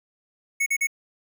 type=tone bursts; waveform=square; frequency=2209 Hz; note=C#7; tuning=7 cents flat; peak=-21 dBFS; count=3; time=0.6-0.871 s; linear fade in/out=10 ms; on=63 ms; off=41 ms; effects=none